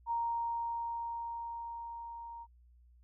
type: tone with level ramp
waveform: sine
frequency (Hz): 932.3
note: A#5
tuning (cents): 0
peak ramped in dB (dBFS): -30 to -44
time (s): 0.06-2.47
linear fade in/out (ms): 50
effects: added 60 Hz sine -59 dBFS peak until 3.03 s